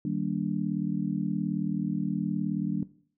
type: chord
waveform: sine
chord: Eb major seventh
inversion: none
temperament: just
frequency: 155.56 / 194.45 / 233.3 / 291.7 Hz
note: Eb3 / G3 / Bb3 / D4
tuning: 0 / -14 / +2 / -12 cents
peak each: -33 / -31 / -34 / -32 dBFS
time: 0.05-2.83 s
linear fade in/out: 2 ms
effects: noise-tail reverb RT60 0.5 s tail -17 dB re dry